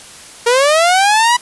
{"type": "linear sweep", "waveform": "sawtooth", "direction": "up", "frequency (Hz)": [461.4, 987.8], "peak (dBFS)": -5, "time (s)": [0.46, 1.37], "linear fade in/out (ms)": 10, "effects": ["white hiss -36 dBFS RMS until 1.41 s", "resampled to 24000 Hz"]}